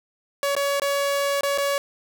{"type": "tone with dropouts", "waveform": "sawtooth", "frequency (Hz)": 563, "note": "C#5", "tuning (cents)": 27, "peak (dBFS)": -17, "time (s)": [0.43, 1.78], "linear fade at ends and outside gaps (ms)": 1, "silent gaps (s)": [[0.552, 0.565], [0.798, 0.819], [1.409, 1.433], [1.577, 1.583]], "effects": []}